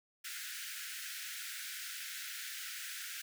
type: high-pass noise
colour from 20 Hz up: pink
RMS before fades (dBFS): -44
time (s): 0.24-3.22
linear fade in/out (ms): 10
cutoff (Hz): 1400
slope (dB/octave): 96
effects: none